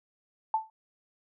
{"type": "tone with exponential decay", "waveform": "sine", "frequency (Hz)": 880, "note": "A5", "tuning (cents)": 0, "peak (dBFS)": -20, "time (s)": [0.54, 0.7], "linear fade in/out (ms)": 2, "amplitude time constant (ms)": 34, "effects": []}